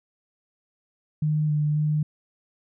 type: tone with pitch steps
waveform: sine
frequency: 152.6 / 149.7 / 151.7 Hz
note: D#3 / D3 / D#3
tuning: -33 / +33 / -44 cents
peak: -20 dBFS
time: 1.22-2.03 s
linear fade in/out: 5 ms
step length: 270 ms
effects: none